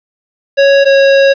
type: tone pair in turn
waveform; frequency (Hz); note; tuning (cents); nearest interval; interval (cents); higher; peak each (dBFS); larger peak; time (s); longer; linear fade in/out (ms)
square; 554.4 / 549; C#5 / C#5; 0 / -17; unison; 17; first; -5; neither; 0.57-0.85 / 0.85-1.34; second; 20
effects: resampled to 11025 Hz + 7-bit